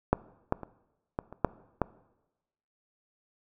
clicks, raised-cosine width 1 ms, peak -7 / -11 / -25 / -16 / -29 / -8 / -11 dBFS, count 7, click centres 0.13 / 0.524 / 0.633 / 1.189 / 1.326 / 1.447 / 1.817 s, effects noise-tail reverb RT60 1.0 s tail -20 dB re dry

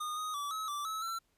square tone with pitch steps, 1226 / 1248 / 1153 / 1285 / 1167 / 1296 / 1346 Hz, D#6 / D#6 / D6 / E6 / D6 / E6 / E6, -26 / +5 / -32 / -45 / -11 / -30 / +36 cents, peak -36 dBFS, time 0-1.19 s, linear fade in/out 10 ms, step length 170 ms, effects pink hiss -75 dBFS RMS until 1.37 s + resampled to 32000 Hz

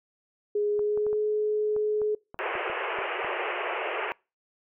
sine tone with pitch glide, 415.3 to 424.3 Hz, G#4 to G#4, 0 to +37 cents, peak -23 dBFS, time 0.55-2.15 s, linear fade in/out 5 ms, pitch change +37 cents, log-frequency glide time 0.72-1.18 s
clicks, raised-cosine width 1 ms, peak -28 dBFS, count 11, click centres 0.793 / 0.975 / 1.066 / 1.13 / 1.764 / 2.017 / 2.344 / 2.554 / 2.699 / 2.987 / 3.246 s
pink band-pass noise, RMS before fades -31 dBFS, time 2.39-4.12 s, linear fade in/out 0 ms, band 360 to 2900 Hz, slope 96 dB/octave
effects noise-tail reverb RT60 0.3 s tail -26 dB re dry

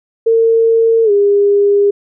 sine tone with pitch glide, 454.6 to 405 Hz, A#4 to G#4, -43 to -43 cents, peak -7 dBFS, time 0.26-1.91 s, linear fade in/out 10 ms, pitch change -200 cents, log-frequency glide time 1.04-1.11 s, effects none

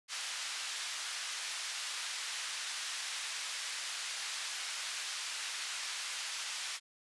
white band-pass noise, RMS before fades -40 dBFS, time 0.08-6.8 s, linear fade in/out 50 ms, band 1300 to 6000 Hz, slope 12 dB/octave, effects resampled to 24000 Hz

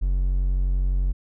triangle tone, 45.88 Hz, F#1, 14 cents flat, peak -17 dBFS, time 0.01-1.13 s, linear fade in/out 20 ms, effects none

